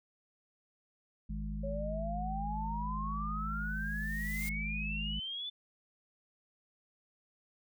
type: harmonic tone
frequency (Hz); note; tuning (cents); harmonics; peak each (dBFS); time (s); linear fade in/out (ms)
52.4; G#1; +16; 1 / 3 / 4; -37 / -43 / -42; 1.29-5.2; 10
type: exponential sweep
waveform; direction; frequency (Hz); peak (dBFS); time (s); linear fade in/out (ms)
sine; up; 547 to 3520; -37; 1.63-5.5; 10
type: noise with exponential growth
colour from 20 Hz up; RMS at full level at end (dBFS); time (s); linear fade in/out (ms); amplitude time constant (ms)
blue; -41; 3.38-4.49; 0; 240
effects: none

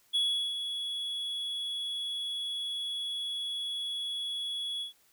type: tone with ADSR envelope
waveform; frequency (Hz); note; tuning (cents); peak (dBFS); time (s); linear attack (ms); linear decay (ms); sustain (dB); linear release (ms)
triangle; 3370; G#7; +25; -23; 0.13-4.93; 22; 380; -8; 120
effects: white hiss -66 dBFS RMS until 5.12 s

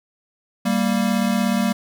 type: tone pair together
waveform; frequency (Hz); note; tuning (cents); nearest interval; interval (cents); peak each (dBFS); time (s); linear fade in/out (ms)
square; 196 / 232.7; G3 / A#3; 0 / -3; minor third; 297; -21; 0.65-1.73; 10
effects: none

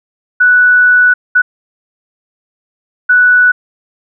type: tone bursts at uneven times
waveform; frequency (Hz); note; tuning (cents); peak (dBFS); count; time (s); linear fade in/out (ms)
sine; 1480; F#6; 0; -4; 3; 0.4-1.14 / 1.35-1.42 / 3.09-3.52; 10
effects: none

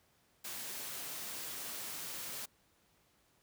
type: high-pass noise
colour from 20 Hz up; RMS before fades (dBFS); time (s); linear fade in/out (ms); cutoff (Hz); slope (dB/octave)
white; -43; 0.44-2.46; 10; 100; 12
effects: pink hiss -71 dBFS RMS until 3.42 s + high-pass 60 Hz 12 dB/octave

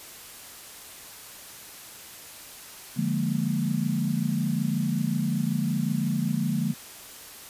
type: chord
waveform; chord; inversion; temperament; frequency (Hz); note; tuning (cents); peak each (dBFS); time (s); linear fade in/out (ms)
sine; Bb dominant seventh; first; equal; 146.83 / 174.61 / 207.7 / 233.1; D3 / F3 / Ab3 / Bb3; 0 / 0 / 0 / 0; -29; 2.96-6.74; 20
effects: white hiss -44 dBFS RMS until 7.49 s + resampled to 32000 Hz

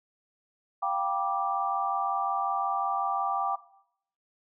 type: chord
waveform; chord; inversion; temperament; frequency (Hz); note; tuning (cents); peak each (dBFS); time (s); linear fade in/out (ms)
sine; G dominant seventh; third; equal with one note detuned; 698.5 / 784 / 965.8 / 1174.7; F5 / G5 / B5 / D6; 0 / 0 / -39 / 0; -35 / -29 / -35 / -30; 0.82-3.56; 10
effects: noise-tail reverb RT60 0.7 s tail -17 dB re dry

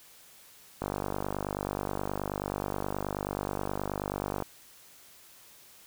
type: click train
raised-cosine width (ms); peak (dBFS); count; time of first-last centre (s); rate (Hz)
1; -17; 179; 0.82-4.423; 49.4
effects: white hiss -55 dBFS RMS until 5.86 s

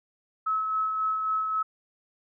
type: tone with tremolo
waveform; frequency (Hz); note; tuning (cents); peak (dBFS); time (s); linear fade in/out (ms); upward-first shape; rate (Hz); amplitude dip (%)
sine; 1292; E6; -35; -23; 0.46-1.63; 10; sine; 3.7; 35
effects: none

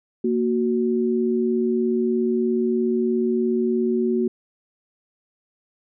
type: tone pair together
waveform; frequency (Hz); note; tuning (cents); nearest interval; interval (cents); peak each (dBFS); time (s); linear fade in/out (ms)
sine; 233.1 / 370; A#3 / F#4; 0 / 0; minor sixth; 800; -21; 0.24-4.28; 5
effects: none

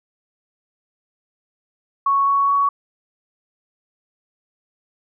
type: tone with pitch steps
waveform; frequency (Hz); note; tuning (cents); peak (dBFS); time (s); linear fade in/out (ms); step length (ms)
sine; 1108.7 / 1115.1 / 1121.6; C#6 / C#6 / C#6; 0 / +10 / +20; -14; 2.06-2.69; 5; 210
effects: none

